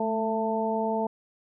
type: harmonic tone with a mistuned harmonic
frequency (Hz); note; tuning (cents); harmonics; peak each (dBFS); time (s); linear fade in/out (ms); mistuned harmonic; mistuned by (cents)
222.3; A3; +18; 1 / 2 / 3 / 4; -30 / -30 / -30 / -30; 0-1.07; 5; 1; -29
effects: none